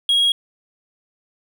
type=tone; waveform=triangle; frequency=3294 Hz; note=G#7; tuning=15 cents flat; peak=-12 dBFS; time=0.09-0.32 s; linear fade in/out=2 ms; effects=none